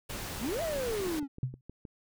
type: noise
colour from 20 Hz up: pink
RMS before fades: -39 dBFS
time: 0.09-1.2 s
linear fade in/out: 10 ms
type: exponential two-way sweep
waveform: triangle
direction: up then down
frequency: 185 to 687 to 266.6 Hz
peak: -29 dBFS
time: 0.39-1.28 s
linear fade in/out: 50 ms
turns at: 0.62 s
type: click train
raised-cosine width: 3 ms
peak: -31 dBFS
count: 8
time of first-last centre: 0.76-1.852 s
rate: 6.41 Hz
type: tone with exponential decay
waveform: sine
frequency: 128.3 Hz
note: C3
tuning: 34 cents flat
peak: -24 dBFS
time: 1.43-1.61 s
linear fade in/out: 2 ms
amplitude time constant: 37 ms
effects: none